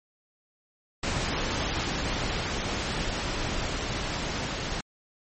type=noise with level ramp; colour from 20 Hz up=pink; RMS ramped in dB=-28 to -31 dBFS; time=1.03-4.81 s; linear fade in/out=5 ms; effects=low-pass 7000 Hz 12 dB/octave + MP3 32 kbps